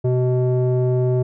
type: tone with low-pass filter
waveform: square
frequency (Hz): 126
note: B2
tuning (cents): +35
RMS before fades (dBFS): -18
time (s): 0.04-1.23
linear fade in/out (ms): 10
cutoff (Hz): 500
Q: 3.8
effects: none